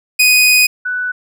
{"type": "tone pair in turn", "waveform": ["sawtooth", "sine"], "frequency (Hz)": [2491, 1488.4], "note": ["D#7", "F#6"], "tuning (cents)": [1, 10], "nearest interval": "major sixth", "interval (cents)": 891, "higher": "first", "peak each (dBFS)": [-4, -16], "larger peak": "first", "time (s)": [[0.19, 0.67], [0.85, 1.12]], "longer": "first", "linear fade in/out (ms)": 10, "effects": []}